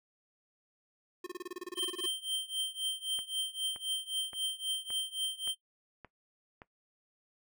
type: tone bursts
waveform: square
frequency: 359.8 Hz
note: F#4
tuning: 48 cents flat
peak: -38 dBFS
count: 16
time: 1.24-2.061 s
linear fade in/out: 5 ms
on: 26 ms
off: 27 ms
type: tone with tremolo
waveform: square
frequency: 3136 Hz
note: G7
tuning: in tune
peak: -30 dBFS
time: 1.75-5.55 s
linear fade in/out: 50 ms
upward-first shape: triangle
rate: 3.8 Hz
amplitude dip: 95%
type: click train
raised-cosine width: 0.5 ms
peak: -33 dBFS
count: 7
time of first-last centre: 3.19-6.619 s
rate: 1.75 Hz
effects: noise-tail reverb RT60 0.1 s tail -17 dB re dry